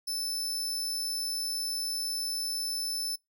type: tone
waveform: sawtooth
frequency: 5274 Hz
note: E8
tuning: in tune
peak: -28 dBFS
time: 0.07-3.16 s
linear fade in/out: 10 ms
effects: noise-tail reverb RT60 0.2 s tail -25 dB re dry